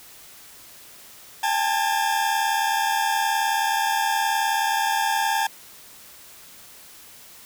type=tone cluster; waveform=40% pulse; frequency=805 / 884 / 1641 Hz; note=G5 / A5 / G#6; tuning=+46 / +8 / -21 cents; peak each=-24 / -22 / -28 dBFS; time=1.43-5.47 s; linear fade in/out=5 ms; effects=white hiss -46 dBFS RMS until 7.45 s